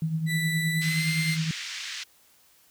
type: tone with tremolo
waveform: sine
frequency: 160 Hz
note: D#3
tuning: 49 cents sharp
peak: -22 dBFS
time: 0.02-1.51 s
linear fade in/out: 2 ms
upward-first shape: triangle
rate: 9.6 Hz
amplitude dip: 65%
type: tone with pitch glide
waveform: 35% pulse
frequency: 1975.5 to 2091 Hz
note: B6 to C7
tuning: 0 to -2 cents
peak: -26 dBFS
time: 0.26-1.38 s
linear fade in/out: 50 ms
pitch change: +98 cents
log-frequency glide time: 0.75-1.08 s
type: band-pass noise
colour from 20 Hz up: pink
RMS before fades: -36 dBFS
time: 0.81-2.04 s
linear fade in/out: 10 ms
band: 1800 to 6300 Hz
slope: 24 dB/octave
effects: white hiss -60 dBFS RMS until 2.7 s